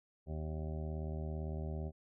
harmonic tone, 77.78 Hz, D#2, in tune, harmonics 1 / 2 / 3 / 4 / 5 / 7 / 8 / 9 / 10, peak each -39 / -43 / -49 / -56 / -49 / -53 / -53 / -57 / -60 dBFS, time 0.26-1.92 s, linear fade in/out 50 ms, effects none

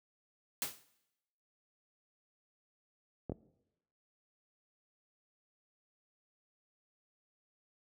white noise with exponential decay, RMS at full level -33 dBFS, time 0.62-0.83 s, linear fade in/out 0 ms, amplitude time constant 45 ms
clicks, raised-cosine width 2 ms, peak -25 dBFS, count 2, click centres 3.297 / 3.32 s
effects noise-tail reverb RT60 0.9 s tail -19 dB re dry + high-pass 60 Hz 12 dB/octave

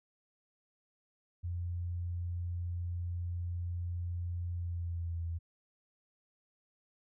sine tone with pitch glide, 87.31 to 83.9 Hz, F2 to E2, 0 to +31 cents, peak -34 dBFS, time 1.43-5.39 s, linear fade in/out 20 ms, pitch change -69 cents, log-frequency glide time 4.53-5.25 s, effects none

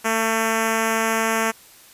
5% pulse tone with notch filter, 223.9 Hz, A3, 30 cents sharp, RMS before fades -21 dBFS, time 0.04-1.52 s, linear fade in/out 20 ms, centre 3800 Hz, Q 1.3, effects white hiss -48 dBFS RMS until 1.93 s + resampled to 32000 Hz

